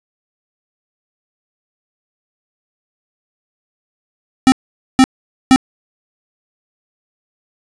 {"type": "tone bursts", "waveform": "square", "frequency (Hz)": 261.6, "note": "C4", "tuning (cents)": 0, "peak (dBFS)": -5, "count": 3, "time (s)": [4.47, 5.56], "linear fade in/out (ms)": 0, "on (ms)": 50, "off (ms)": 470, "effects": ["resampled to 22050 Hz", "7-bit"]}